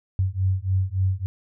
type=beating tone pair; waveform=sine; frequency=92.9 / 96.4 Hz; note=F#2 / G2; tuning=+7 / -28 cents; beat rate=3.5 Hz; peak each=-23 dBFS; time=0.19-1.26 s; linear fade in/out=0 ms; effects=none